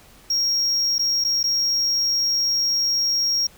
triangle tone with dropouts, 5588 Hz, F8, in tune, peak -17 dBFS, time 0.3-3.47 s, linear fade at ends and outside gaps 5 ms, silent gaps 0.983-0.992 / 1.241-1.247 / 1.431-1.439 s, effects pink hiss -50 dBFS RMS until 3.57 s

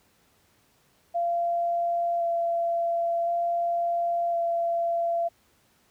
sine tone with vibrato, 684 Hz, F5, 36 cents flat, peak -23 dBFS, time 1.14-5.29 s, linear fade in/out 20 ms, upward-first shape square, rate 0.47 Hz, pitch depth 9 cents each way, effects pink hiss -64 dBFS RMS until 5.9 s + high-pass 60 Hz 12 dB/octave

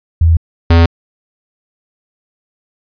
sine / square tone pair in turn, 82.3 / 83.88 Hz, E2 / E2, -2 / +31 cents, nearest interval unison, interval 33 cents, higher second, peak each -5 dBFS, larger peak neither, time 0.21-0.37 / 0.7-0.86 s, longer neither, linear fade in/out 5 ms, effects resampled to 11025 Hz

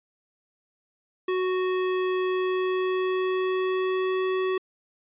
square tone with pitch glide, 370 to 374.5 Hz, F#4 to F#4, 0 to +21 cents, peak -24 dBFS, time 1.28-4.58 s, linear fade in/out 5 ms, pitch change +21 cents, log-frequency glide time 2.21-4.28 s, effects resampled to 8000 Hz

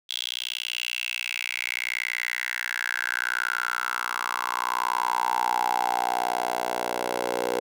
10% pulse tone with high-pass filter sweep, 60.7 Hz, B1, 29 cents flat, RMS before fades -28 dBFS, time 0.09-7.6 s, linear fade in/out 10 ms, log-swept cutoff 3400 to 510 Hz, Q 6.4, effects none

